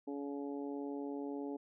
harmonic tone, 141.6 Hz, C#3, 37 cents sharp, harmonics 2 / 3 / 4 / 5 / 6, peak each -40 / -44 / -51 / -54 / -52 dBFS, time 0.07-1.57 s, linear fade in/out 10 ms, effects none

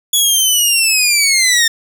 15% pulse linear sweep, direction down, 3400 to 1808 Hz, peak -3 dBFS, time 0.13-1.68 s, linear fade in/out 5 ms, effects none

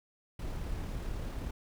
brown noise with amplitude modulation, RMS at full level -36 dBFS, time 0.39-1.51 s, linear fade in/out 5 ms, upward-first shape sine, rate 36.3 Hz, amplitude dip 25%, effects none

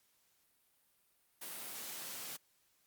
white high-pass noise, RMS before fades -45 dBFS, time 1.41-2.37 s, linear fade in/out 10 ms, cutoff 140 Hz, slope 24 dB/octave, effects white hiss -74 dBFS RMS until 2.86 s + Opus 48 kbps

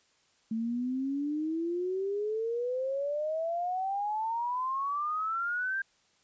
sine exponential sweep, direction up, 220 to 1600 Hz, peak -29 dBFS, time 0.51-5.82 s, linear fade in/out 5 ms, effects white hiss -68 dBFS RMS until 6.23 s + resampled to 16000 Hz

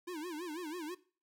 square tone with vibrato, 329.6 Hz, E4, in tune, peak -40 dBFS, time 0.07-0.95 s, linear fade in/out 10 ms, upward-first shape sine, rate 6.1 Hz, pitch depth 180 cents each way, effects noise-tail reverb RT60 0.4 s tail -19 dB re dry

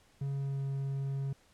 triangle tone with pitch glide, 138.59 to 137.16 Hz, C#3 to C#3, 0 to -18 cents, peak -30 dBFS, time 0.21-1.33 s, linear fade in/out 5 ms, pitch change -18 cents, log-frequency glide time 0.32-0.64 s, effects pink hiss -65 dBFS RMS until 1.53 s + low-pass 10000 Hz 12 dB/octave

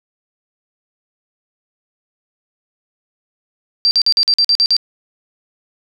sine tone bursts, 4699 Hz, D8, in tune, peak -9 dBFS, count 9, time 3.85-4.766 s, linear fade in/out 0 ms, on 60 ms, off 47 ms, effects none

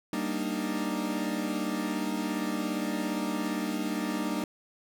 40% pulse chord, Eb major seventh, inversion first, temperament equal, 196 / 233.1 / 293.7 / 311.1 Hz, G3 / Bb3 / D4 / Eb4, 0 / 0 / 0 / 0 cents, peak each -34 dBFS, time 0.13-4.44 s, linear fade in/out 2 ms, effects none

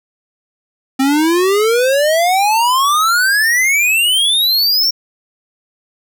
square exponential sweep, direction up, 261.6 to 5600 Hz, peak -11 dBFS, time 0.99-4.91 s, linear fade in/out 10 ms, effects none

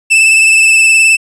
45% pulse tone with vibrato, 2637 Hz, E7, in tune, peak -4 dBFS, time 0.1-1.17 s, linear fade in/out 20 ms, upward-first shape sine, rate 19 Hz, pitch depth 28 cents each way, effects resampled to 24000 Hz

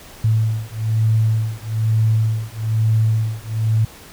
sine beating tone pair, 110 / 111.1 Hz, A2 / A2, 0 / +17 cents, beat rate 1.1 Hz, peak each -18 dBFS, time 0.24-3.85 s, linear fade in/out 5 ms, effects pink hiss -41 dBFS RMS until 4.12 s

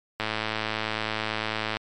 click train, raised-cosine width 0.3 ms, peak -11 dBFS, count 172, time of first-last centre 0.2-1.769 s, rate 109 Hz, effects MP3 64 kbps

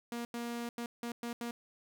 sawtooth tone bursts at uneven times, 236.6 Hz, A#3, 26 cents sharp, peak -33 dBFS, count 6, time 0.12-0.25 / 0.34-0.69 / 0.78-0.86 / 1.03-1.12 / 1.23-1.33 / 1.41-1.51 s, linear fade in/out 2 ms, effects none

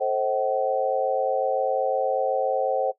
sine chord, A diminished seventh, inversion none, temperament just, 440 / 528 / 633.6 / 760.3 Hz, A4 / C5 / Eb5 / Gb5, 0 / +16 / +31 / +47 cents, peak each -29 / -24 / -30 / -26 dBFS, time 0-2.92 s, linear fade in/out 20 ms, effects noise-tail reverb RT60 0.1 s tail -17 dB re dry

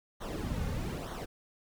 brown noise with flanger, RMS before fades -36 dBFS, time 0.2-1.26 s, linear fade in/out 20 ms, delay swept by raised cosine 0.4 to 3.1 ms, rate 1.1 Hz, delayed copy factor -0.75, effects none

